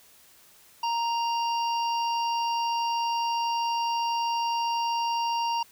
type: harmonic tone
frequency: 932.3 Hz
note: A#5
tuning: in tune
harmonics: 1 / 3 / 5 / 6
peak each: -25 / -35 / -39 / -41 dBFS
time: 0.83-5.63 s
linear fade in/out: 5 ms
effects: white hiss -56 dBFS RMS until 5.71 s